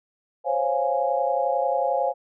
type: chord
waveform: sine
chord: Db major seventh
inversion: third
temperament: equal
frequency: 523.3 / 554.4 / 698.5 / 830.6 Hz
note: C5 / Db5 / F5 / Ab5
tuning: 0 / 0 / 0 / 0 cents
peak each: -26 dBFS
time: 0.44-2.14 s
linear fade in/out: 50 ms
effects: none